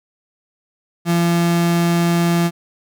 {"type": "tone", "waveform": "35% pulse", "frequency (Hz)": 170.7, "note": "F3", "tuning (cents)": -39, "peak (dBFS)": -12, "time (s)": [1.05, 2.51], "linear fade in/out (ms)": 50, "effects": []}